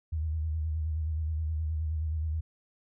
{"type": "tone with vibrato", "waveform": "sine", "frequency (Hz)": 78.5, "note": "D#2", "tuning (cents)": 16, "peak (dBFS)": -28, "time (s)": [0.12, 2.41], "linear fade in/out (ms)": 10, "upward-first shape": "square", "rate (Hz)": 9.5, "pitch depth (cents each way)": 46, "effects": []}